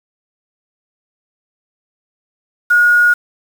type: tone with quantisation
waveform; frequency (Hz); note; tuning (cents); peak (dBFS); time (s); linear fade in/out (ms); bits
sine; 1441; F#6; -46; -7; 2.7-3.14; 10; 5
effects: none